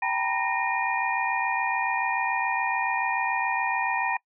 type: tone cluster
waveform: sine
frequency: 782 / 907 / 974 / 1848 / 2423 Hz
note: G5 / A#5 / B5 / A#6 / D#7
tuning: -4 / -48 / -24 / -16 / -47 cents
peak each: -30 dBFS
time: 0.02-4.17 s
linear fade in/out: 5 ms
effects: noise-tail reverb RT60 0.1 s tail -24 dB re dry